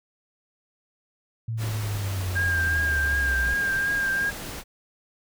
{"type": "linear sweep", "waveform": "sine", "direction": "down", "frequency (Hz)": [114.7, 58.27], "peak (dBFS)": -26, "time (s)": [1.48, 3.54], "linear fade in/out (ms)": 5}
{"type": "noise", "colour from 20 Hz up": "pink", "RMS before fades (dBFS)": -36, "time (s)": [1.57, 4.64], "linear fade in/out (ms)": 50}
{"type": "tone with vibrato", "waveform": "sine", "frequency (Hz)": 1604, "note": "G6", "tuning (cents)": 39, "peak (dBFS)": -22, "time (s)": [2.35, 4.31], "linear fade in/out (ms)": 20, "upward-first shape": "triangle", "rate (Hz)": 2.7, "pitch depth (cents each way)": 34}
{"effects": []}